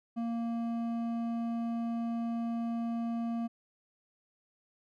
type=tone with hard clipping; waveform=triangle; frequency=232.1 Hz; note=A#3; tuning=7 cents flat; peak=-33 dBFS; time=0.16-3.48 s; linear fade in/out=20 ms; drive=12 dB; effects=none